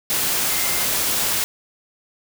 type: tone in noise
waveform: sine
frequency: 2093 Hz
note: C7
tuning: in tune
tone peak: -32 dBFS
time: 0.5-0.85 s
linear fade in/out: 0 ms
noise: white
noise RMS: -21 dBFS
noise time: 0.1-1.44 s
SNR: -14 dB
effects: none